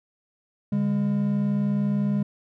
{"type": "tone pair together", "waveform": "triangle", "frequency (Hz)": [143.05, 203], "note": ["D3", "G#3"], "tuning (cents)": [-45, -39], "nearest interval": "tritone", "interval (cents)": 606, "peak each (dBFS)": [-25, -20], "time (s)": [0.72, 2.23], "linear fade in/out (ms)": 5, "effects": []}